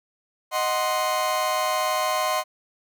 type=chord; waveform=40% pulse; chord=C diminished; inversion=first; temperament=equal; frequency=622.3 / 740 / 1046.5 Hz; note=Eb5 / Gb5 / C6; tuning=0 / 0 / 0 cents; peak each=-26 / -27 / -24 dBFS; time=0.51-2.44 s; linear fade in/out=50 ms; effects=none